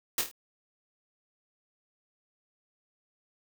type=noise with echo; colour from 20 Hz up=white; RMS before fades=-27 dBFS; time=0.18-0.21 s; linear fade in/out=2 ms; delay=26 ms; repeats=4; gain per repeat=-6 dB; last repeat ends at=0.314 s; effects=none